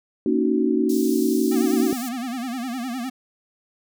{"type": "chord", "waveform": "sine", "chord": "D# minor seventh", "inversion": "second", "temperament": "just", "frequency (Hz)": [233.3, 280, 311.1, 373.4], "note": ["A#3", "C#4", "D#4", "F#4"], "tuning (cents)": [2, 18, 0, 16], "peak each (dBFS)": -23, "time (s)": [0.26, 1.93], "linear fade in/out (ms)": 2}
{"type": "high-pass noise", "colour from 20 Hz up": "pink", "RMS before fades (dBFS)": -36, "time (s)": [0.89, 2.09], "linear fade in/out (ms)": 5, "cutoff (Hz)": 4800, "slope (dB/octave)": 24}
{"type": "tone with vibrato", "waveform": "square", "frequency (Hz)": 248, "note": "B3", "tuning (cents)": 7, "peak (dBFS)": -27, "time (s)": [1.51, 3.1], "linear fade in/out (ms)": 10, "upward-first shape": "sine", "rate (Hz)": 9.8, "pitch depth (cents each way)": 130}
{"effects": []}